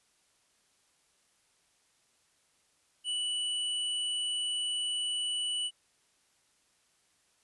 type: tone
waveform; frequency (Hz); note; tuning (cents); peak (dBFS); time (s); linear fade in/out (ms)
square; 2960; F#7; 0; -31; 3.04-5.71; 50
effects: white hiss -70 dBFS RMS until 7.43 s + resampled to 24000 Hz